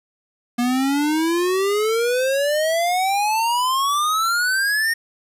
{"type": "exponential sweep", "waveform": "square", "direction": "up", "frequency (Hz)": [238.2, 1855], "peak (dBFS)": -18, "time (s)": [0.58, 4.94], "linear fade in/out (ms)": 10, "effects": ["resampled to 32000 Hz", "8-bit"]}